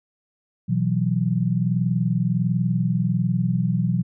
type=chord; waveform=sine; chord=B suspended fourth; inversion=none; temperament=equal; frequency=123.47 / 164.81 / 185 Hz; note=B2 / E3 / F#3; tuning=0 / 0 / 0 cents; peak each=-23 dBFS; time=0.68-4.03 s; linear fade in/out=20 ms; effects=none